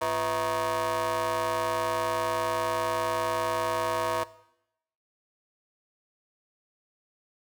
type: ring-modulated tone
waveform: 25% pulse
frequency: 150 Hz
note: D3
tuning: 37 cents sharp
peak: -19 dBFS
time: 0.01-4.24 s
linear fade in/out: 10 ms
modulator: 795 Hz
effects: noise-tail reverb RT60 0.8 s tail -18 dB re dry + high-pass 80 Hz 12 dB/octave